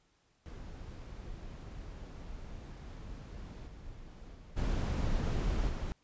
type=noise with level steps; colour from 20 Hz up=brown; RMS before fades=-45 / -49 / -51 / -32 / -36 dBFS; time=0.46-5.92 s; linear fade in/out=0 ms; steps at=3.66 / 4.34 / 4.56 / 5.68 s; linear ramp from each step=20 ms; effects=pink hiss -72 dBFS RMS until 6.03 s + resampled to 16000 Hz